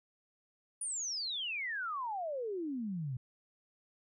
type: exponential sweep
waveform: sine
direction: down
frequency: 9760 to 120 Hz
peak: -35 dBFS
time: 0.81-3.17 s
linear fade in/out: 5 ms
effects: none